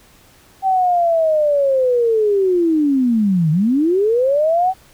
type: linear two-way sweep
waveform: sine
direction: down then up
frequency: 776 to 149.1 to 769 Hz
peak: -12 dBFS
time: 0.62-4.74 s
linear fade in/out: 50 ms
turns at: 3.51 s
effects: pink hiss -49 dBFS RMS until 4.93 s